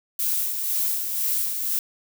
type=noise with tremolo; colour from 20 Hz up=violet; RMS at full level=-23 dBFS; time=0.19-1.79 s; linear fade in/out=2 ms; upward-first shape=sine; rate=2 Hz; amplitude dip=45%; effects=none